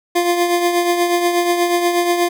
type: tone with tremolo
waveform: 25% pulse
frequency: 348.9 Hz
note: F4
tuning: 2 cents flat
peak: -8 dBFS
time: 0.15-2.29 s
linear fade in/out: 10 ms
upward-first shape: triangle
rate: 8.3 Hz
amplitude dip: 55%
effects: none